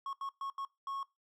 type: tone bursts at uneven times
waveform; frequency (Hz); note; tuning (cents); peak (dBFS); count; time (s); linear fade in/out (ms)
triangle; 1097; C#6; -18; -35; 5; 0.06-0.13 / 0.21-0.29 / 0.41-0.5 / 0.58-0.65 / 0.87-1.03; 2
effects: noise-tail reverb RT60 0.2 s tail -20 dB re dry